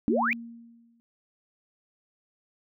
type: exponential sweep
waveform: sine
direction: up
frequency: 255.8 to 2546 Hz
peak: -23 dBFS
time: 0.08-0.33 s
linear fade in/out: 0 ms
type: tone with exponential decay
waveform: sine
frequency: 232.8 Hz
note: A#3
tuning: 2 cents flat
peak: -23 dBFS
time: 0.08-1 s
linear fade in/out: 0 ms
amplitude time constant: 200 ms
effects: none